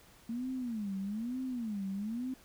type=tone with vibrato; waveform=sine; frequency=224 Hz; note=A3; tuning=31 cents sharp; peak=-34 dBFS; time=0.29-2.34 s; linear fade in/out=5 ms; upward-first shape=sine; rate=1.1 Hz; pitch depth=260 cents each way; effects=pink hiss -60 dBFS RMS until 2.44 s